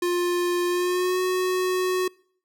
square tone with pitch glide, 352.5 to 368.3 Hz, F4 to F#4, +16 to -8 cents, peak -22 dBFS, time 0.02-2.08 s, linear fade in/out 5 ms, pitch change +76 cents, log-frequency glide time 0.67-1.2 s, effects noise-tail reverb RT60 0.6 s tail -25 dB re dry

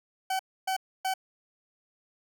40% pulse tone bursts, 760 Hz, F#5, 46 cents sharp, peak -26 dBFS, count 3, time 0.3-1.139 s, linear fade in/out 5 ms, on 93 ms, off 280 ms, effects none

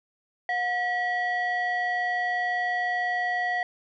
sine tone pair together, 721.1 / 1933 Hz, F#5 / B6, -45 / -38 cents, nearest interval octave + perfect fourth, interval 1707 cents, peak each -25 dBFS, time 0.49-3.63 s, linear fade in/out 2 ms, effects tanh soft clip ceiling -21 dBFS

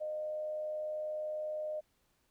sine tone with frequency modulation, 613 Hz, D#5, 26 cents flat, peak -35 dBFS, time 0-1.81 s, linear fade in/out 20 ms, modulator 90 Hz, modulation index 0.2, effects pink hiss -75 dBFS RMS until 2.3 s

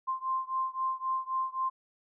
sine beating tone pair, 1046.5 / 1050.3 Hz, C6 / C6, 0 / +6 cents, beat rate 3.8 Hz, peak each -32 / -33 dBFS, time 0.07-1.7 s, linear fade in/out 20 ms, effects none

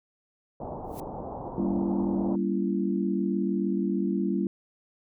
white low-pass noise, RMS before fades -37 dBFS, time 0.6-2.36 s, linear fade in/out 5 ms, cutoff 920 Hz, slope 48 dB/octave
blue noise with exponential growth, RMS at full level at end -43 dBFS, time 0.84-1 s, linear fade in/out 1 ms, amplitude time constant 34 ms
sine chord, G diminished seventh, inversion none, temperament just, 196 / 235.2 / 282.2 / 338.7 Hz, G3 / Bb3 / Db4 / Fb4, 0 / +16 / +31 / +47 cents, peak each -27 / -32 / -32 / -30 dBFS, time 1.58-4.47 s, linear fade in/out 2 ms
effects none

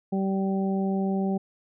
harmonic tone, 193.3 Hz, G3, 24 cents flat, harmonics 1 / 2 / 3 / 4, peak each -24 / -31 / -37 / -35 dBFS, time 0.12-1.38 s, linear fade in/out 10 ms, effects none

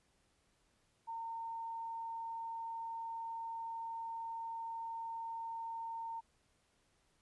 sine tone, 913 Hz, A#5, 36 cents flat, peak -40 dBFS, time 1.07-6.21 s, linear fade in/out 20 ms, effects pink hiss -75 dBFS RMS until 7.21 s + resampled to 24000 Hz

